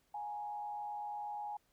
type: tone with frequency modulation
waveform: sine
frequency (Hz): 830.6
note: G#5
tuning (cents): 0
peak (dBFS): -39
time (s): 0.14-1.57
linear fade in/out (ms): 5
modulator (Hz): 108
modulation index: 0.46
effects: pink hiss -75 dBFS RMS until 1.72 s